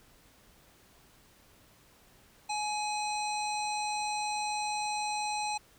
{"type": "harmonic tone with a mistuned harmonic", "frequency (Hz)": 841, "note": "G#5", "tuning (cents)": 22, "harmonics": [1, 3, 5, 7, 9, 10], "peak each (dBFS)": [-32, -39, -40, -45, -46, -46], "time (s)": [2.49, 5.58], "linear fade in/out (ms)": 10, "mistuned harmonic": 5, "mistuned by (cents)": -52, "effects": ["pink hiss -61 dBFS RMS until 5.78 s"]}